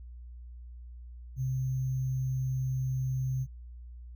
sine tone with sample-and-hold, 129.9 Hz, C3, 12 cents flat, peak -28 dBFS, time 1.36-3.47 s, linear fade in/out 50 ms, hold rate 6300 Hz, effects added 60 Hz sine -43 dBFS peak until 4.15 s

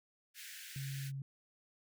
pink high-pass noise, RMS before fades -50 dBFS, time 0.34-1.12 s, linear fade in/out 50 ms, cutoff 1500 Hz, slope 96 dB/octave
sine tone, 136.7 Hz, C#3, 24 cents flat, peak -39 dBFS, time 0.76-1.22 s, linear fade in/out 2 ms
effects none

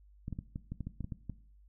clicks, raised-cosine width 5 ms, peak -26 dBFS, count 11, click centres 0.281 / 0.327 / 0.389 / 0.559 / 0.72 / 0.807 / 0.87 / 1.007 / 1.044 / 1.122 / 1.297 s, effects noise-tail reverb RT60 0.5 s tail -17 dB re dry + added 50 Hz sine -57 dBFS peak until 1.68 s

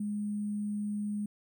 sine tone with sample-and-hold, 207.7 Hz, G#3, in tune, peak -31 dBFS, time 0-1.26 s, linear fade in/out 5 ms, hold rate 8820 Hz, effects none

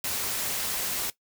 white noise, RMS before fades -30 dBFS, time 0.04-1.1 s, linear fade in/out 2 ms, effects noise-tail reverb RT60 0.1 s tail -17 dB re dry

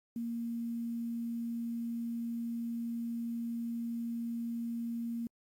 sine tone with quantisation, 233.1 Hz, A#3, in tune, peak -34 dBFS, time 0.16-5.27 s, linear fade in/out 2 ms, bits 10, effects AAC 64 kbps

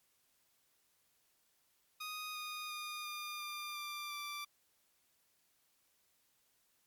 15% pulse tone with pitch steps, 1244.5 / 1232.3 / 1220.3 / 1208.4 / 1196.6 / 1184.9 / 1173.3 Hz, D#6 / D#6 / D#6 / D6 / D6 / D6 / D6, 0 / -17 / -34 / +49 / +32 / +15 / -2 cents, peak -35 dBFS, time 2-4.45 s, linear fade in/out 10 ms, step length 350 ms, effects white hiss -75 dBFS RMS until 6.86 s + MP3 96 kbps

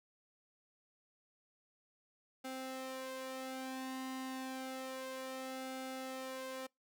sawtooth tone with flanger, 261.6 Hz, C4, in tune, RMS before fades -44 dBFS, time 2.44-6.67 s, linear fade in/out 10 ms, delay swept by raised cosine 1.4 to 2.8 ms, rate 0.3 Hz, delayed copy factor +0.65, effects noise-tail reverb RT60 0.2 s tail -26 dB re dry

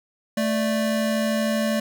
square tone pair together, 220 / 587.3 Hz, A3 / D5, 0 / 0 cents, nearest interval octave + perfect fourth, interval 1700 cents, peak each -23 / -26 dBFS, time 0.37-1.8 s, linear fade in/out 5 ms, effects none

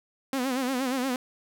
sawtooth tone with vibrato, 258.8 Hz, C4, 19 cents flat, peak -22 dBFS, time 0.33-1.16 s, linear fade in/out 2 ms, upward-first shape sine, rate 8.5 Hz, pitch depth 96 cents each way, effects none

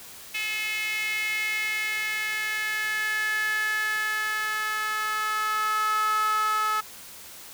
sawtooth tone with high-pass filter sweep, 430 Hz, A4, 40 cents flat, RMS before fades -27 dBFS, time 0.34-6.81 s, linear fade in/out 10 ms, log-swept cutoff 2400 to 1200 Hz, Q 6.3, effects white hiss -44 dBFS RMS until 7.53 s

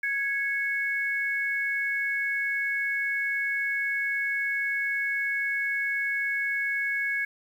sine tone pair together, 1661.2 / 2205 Hz, G#6 / C#7, 0 / -10 cents, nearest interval perfect fourth, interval 490 cents, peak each -28 dBFS, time 0.03-7.25 s, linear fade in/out 5 ms, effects 9-bit

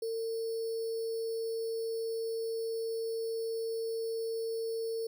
sine tone with sample-and-hold, 453.1 Hz, A#4, 49 cents flat, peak -32 dBFS, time 0.02-5.07 s, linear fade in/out 5 ms, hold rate 4900 Hz, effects none

